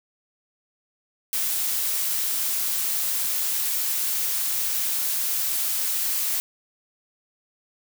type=noise; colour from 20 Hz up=blue; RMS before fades=-25 dBFS; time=1.33-6.4 s; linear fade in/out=0 ms; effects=none